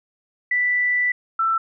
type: tone pair in turn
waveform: sine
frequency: 1975.5 / 1333.4 Hz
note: B6 / E6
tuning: 0 / +19 cents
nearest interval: perfect fifth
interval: 681 cents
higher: first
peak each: -17 dBFS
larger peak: neither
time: 0.51-1.12 / 1.39-1.58 s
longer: first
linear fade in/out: 5 ms
effects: none